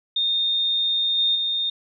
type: tone with level steps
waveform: sine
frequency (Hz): 3658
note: A#7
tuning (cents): -33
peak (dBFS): -19 / -17 / -21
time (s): 0.16-1.7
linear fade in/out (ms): 5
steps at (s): 1.18 / 1.35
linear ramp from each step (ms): 5
effects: none